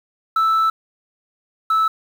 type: tone pair in turn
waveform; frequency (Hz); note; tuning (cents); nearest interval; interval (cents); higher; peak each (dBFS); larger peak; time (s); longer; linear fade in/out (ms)
sine; 1318 / 1309.7; E6 / E6; -1 / -12; unison; 11; first; -11; neither; 0.36-0.7 / 1.7-1.88; first; 5
effects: tanh soft clip ceiling -13 dBFS + 7-bit